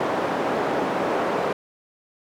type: band-pass noise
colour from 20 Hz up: white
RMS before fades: -24 dBFS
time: 0-1.53 s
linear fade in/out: 5 ms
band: 260 to 740 Hz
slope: 12 dB/octave
effects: none